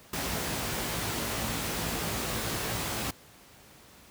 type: noise with comb filter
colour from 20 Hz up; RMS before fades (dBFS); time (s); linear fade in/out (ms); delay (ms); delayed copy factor
pink; -32; 0.13-3.11; 5; 18; +0.5
effects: pink hiss -54 dBFS RMS until 4.1 s + high-pass 60 Hz 12 dB/octave